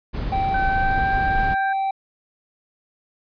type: noise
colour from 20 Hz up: brown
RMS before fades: -25 dBFS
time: 0.13-1.55 s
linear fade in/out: 20 ms
type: tone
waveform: triangle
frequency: 777 Hz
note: G5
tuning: 16 cents flat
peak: -18 dBFS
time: 0.32-1.91 s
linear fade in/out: 5 ms
type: tone with pitch glide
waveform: sine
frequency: 1530 to 1579.4 Hz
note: G6 to G6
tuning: -42 to +13 cents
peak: -24 dBFS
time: 0.54-1.73 s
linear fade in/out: 5 ms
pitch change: +55 cents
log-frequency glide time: 0.65-1.1 s
effects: resampled to 11025 Hz